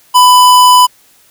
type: tone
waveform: square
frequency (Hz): 997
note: B5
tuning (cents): +16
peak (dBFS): -3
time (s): 0.14-0.87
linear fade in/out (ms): 20
effects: white hiss -47 dBFS RMS until 1.3 s